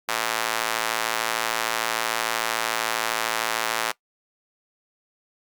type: tone with high-pass filter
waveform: square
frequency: 56.6 Hz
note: A1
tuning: 50 cents sharp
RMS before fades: -26 dBFS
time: 0.08-3.92 s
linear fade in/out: 10 ms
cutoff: 990 Hz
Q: 0.84
effects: noise-tail reverb RT60 0.1 s tail -20 dB re dry + Opus 48 kbps